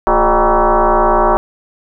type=tone with frequency modulation; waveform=sine; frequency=164.81 Hz; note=E3; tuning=in tune; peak=-8 dBFS; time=0.07-1.37 s; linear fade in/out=0 ms; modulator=193 Hz; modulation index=5.6; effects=none